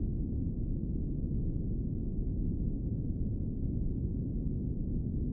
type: low-pass noise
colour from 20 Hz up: pink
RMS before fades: -33 dBFS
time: 0-5.32 s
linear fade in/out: 2 ms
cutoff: 290 Hz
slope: 24 dB/octave
effects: none